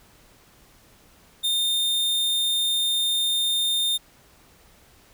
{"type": "tone", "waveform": "45% pulse", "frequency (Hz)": 3634, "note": "A#7", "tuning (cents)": -45, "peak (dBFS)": -21, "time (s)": [1.43, 3.98], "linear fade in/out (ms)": 20, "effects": ["pink hiss -55 dBFS RMS until 5.13 s"]}